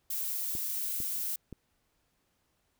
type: noise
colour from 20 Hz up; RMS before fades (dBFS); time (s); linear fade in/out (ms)
violet; -34; 0.1-1.36; 5
type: clicks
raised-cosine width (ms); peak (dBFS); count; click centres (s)
3; -29; 3; 0.552 / 1.003 / 1.527
effects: pink hiss -75 dBFS RMS until 2.79 s